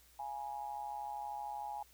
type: tone with amplitude modulation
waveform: sine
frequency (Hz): 830.6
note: G#5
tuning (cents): 0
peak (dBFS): -36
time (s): 0.19-1.83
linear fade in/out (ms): 5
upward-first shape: sine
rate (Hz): 133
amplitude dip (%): 75
effects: added 60 Hz sine -67 dBFS peak until 1.93 s + white hiss -65 dBFS RMS until 1.93 s